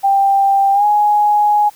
sine tone with pitch glide, 789 to 833.5 Hz, G5 to G#5, +11 to +6 cents, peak -9 dBFS, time 0.03-1.7 s, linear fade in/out 20 ms, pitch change +95 cents, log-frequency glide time 0.73-0.85 s, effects white hiss -45 dBFS RMS until 1.75 s

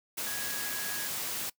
sine tone in noise, 1660 Hz, G#6, 1 cent flat, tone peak -40 dBFS, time 0.26-1.08 s, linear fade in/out 10 ms, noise white, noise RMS -35 dBFS, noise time 0.17-1.5 s, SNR -8 dB, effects noise-tail reverb RT60 0.1 s tail -21 dB re dry + high-pass 100 Hz 12 dB/octave

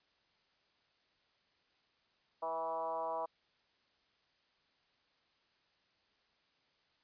sine tone with frequency modulation, 815 Hz, G#5, 33 cents flat, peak -35 dBFS, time 2.42-3.26 s, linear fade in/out 10 ms, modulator 163 Hz, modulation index 1.7, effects white hiss -74 dBFS RMS until 7.03 s + resampled to 11025 Hz

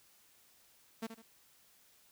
sawtooth tone with echo, 225.3 Hz, A3, 41 cents sharp, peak -33 dBFS, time 1.02-1.07 s, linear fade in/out 10 ms, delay 76 ms, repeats 2, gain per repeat -9 dB, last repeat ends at 1.222 s, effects white hiss -66 dBFS RMS until 2.11 s

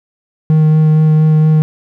triangle tone with vibrato, 155.56 Hz, D#3, in tune, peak -4 dBFS, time 0.5-1.62 s, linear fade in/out 0 ms, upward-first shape sine, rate 4.3 Hz, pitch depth 10 cents each way, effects none

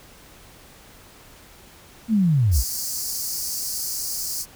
sine linear sweep, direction down, 233.2 to 49 Hz, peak -15 dBFS, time 2.08-2.64 s, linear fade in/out 50 ms
pink high-pass noise, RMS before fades -28 dBFS, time 2.51-4.46 s, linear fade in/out 50 ms, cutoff 4500 Hz, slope 96 dB/octave
effects pink hiss -48 dBFS RMS until 4.55 s

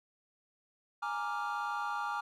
triangle chord, Bb dominant seventh, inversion third, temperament equal, 830.6 / 932.3 / 1174.7 / 1396.9 Hz, Ab5 / Bb5 / D6 / F6, 0 / 0 / 0 / 0 cents, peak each -36 / -38 / -36 / -37 dBFS, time 1.02-2.21 s, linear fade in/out 10 ms, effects tanh soft clip ceiling -24 dBFS

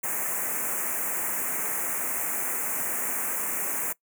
white band-stop noise, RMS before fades -29 dBFS, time 0.03-3.93 s, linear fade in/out 10 ms, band 2400 to 6800 Hz, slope 48 dB/octave, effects noise-tail reverb RT60 0.1 s tail -21 dB re dry + high-pass 200 Hz 12 dB/octave

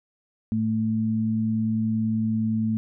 sine tone pair together, 110.2 / 220.6 Hz, A2 / A3, +3 / +5 cents, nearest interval octave, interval 1202 cents, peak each -28 / -22 dBFS, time 0.52-2.77 s, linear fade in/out 0 ms, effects none

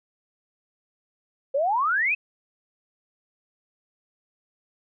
sine exponential sweep, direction up, 523.3 to 2637 Hz, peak -20 dBFS, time 1.54-2.15 s, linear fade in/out 10 ms, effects none

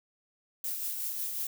violet noise with tremolo, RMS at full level -33 dBFS, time 0.64-1.47 s, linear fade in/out 2 ms, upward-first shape triangle, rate 5.5 Hz, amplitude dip 40%, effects none

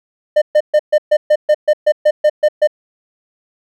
triangle tone bursts, 604 Hz, D5, 48 cents sharp, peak -5 dBFS, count 13, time 0.36-2.674 s, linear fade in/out 10 ms, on 58 ms, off 130 ms, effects none

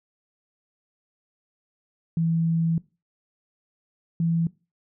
sine tone pair in turn, 164.81 / 166.34 Hz, E3 / E3, 0 / +16 cents, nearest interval unison, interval 16 cents, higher second, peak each -20 dBFS, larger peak neither, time 2.17-2.78 / 4.2-4.47 s, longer first, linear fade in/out 2 ms, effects noise-tail reverb RT60 0.3 s tail -21 dB re dry

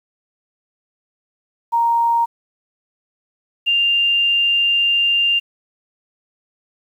sine tone pair in turn, 932.3 / 2794 Hz, A#5 / F7, 0 / 0 cents, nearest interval octave + perfect fifth, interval 1900 cents, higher second, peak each -13 dBFS, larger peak neither, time 1.72-2.26 / 3.66-5.4 s, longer second, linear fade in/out 20 ms, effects 8-bit

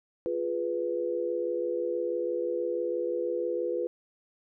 sine chord, F diminished, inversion none, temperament equal, 349.2 / 415.3 / 493.9 Hz, F4 / Ab4 / Cb5, 0 / 0 / 0 cents, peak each -32 / -35 / -30 dBFS, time 0.26-3.87 s, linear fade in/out 0 ms, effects none

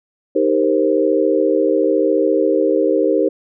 sine chord, C minor seventh, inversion first, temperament equal with one note detuned, 311.1 / 392 / 466.2 / 526.3 Hz, Eb4 / G4 / Bb4 / C5, 0 / 0 / 0 / +10 cents, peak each -18 dBFS, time 0.35-3.29 s, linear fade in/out 10 ms, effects none

